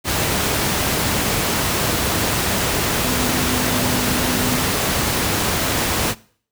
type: tone in noise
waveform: sine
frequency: 250.8 Hz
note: B3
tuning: 27 cents sharp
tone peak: -24 dBFS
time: 3.02-4.7 s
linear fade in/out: 50 ms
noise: pink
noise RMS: -19 dBFS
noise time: 0.04-6.15 s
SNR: -8 dB
effects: noise-tail reverb RT60 0.5 s tail -21 dB re dry + high-pass 60 Hz 12 dB/octave